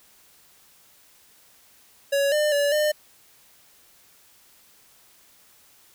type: tone with pitch steps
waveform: square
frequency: 560 / 600 / 574 / 604 Hz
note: C#5 / D5 / D5 / D5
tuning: +18 / +37 / -40 / +48 cents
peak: -20 dBFS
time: 2.12-2.92 s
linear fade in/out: 10 ms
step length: 200 ms
effects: white hiss -56 dBFS RMS until 5.94 s